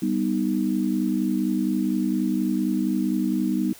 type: chord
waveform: sine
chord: G augmented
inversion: none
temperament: equal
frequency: 196 / 246.9 / 311.1 Hz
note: G3 / B3 / D#4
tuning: 0 / 0 / 0 cents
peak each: -25 dBFS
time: 0.02-3.73 s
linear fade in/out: 5 ms
effects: white hiss -47 dBFS RMS until 3.79 s